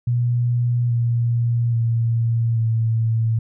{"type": "tone with pitch steps", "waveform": "sine", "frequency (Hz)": [120.8, 118.18, 115.61, 113.1], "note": ["B2", "A#2", "A#2", "A2"], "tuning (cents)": [-38, 24, -14, 48], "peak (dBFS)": -16, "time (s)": [0.07, 3.39], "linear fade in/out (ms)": 5, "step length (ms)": 830, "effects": []}